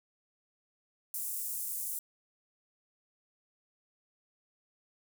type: high-pass noise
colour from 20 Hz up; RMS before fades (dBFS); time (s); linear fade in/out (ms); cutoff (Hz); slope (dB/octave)
pink; -37; 1.14-1.99; 2; 8800; 24
effects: none